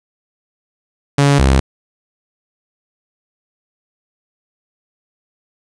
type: tone pair in turn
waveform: sawtooth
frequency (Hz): 141.5 / 66.78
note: C#3 / C2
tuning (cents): +36 / +36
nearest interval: octave + minor second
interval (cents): 1300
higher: first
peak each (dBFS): -5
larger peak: neither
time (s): 1.18-1.39 / 1.39-1.6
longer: neither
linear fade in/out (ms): 5
effects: resampled to 22050 Hz + 7-bit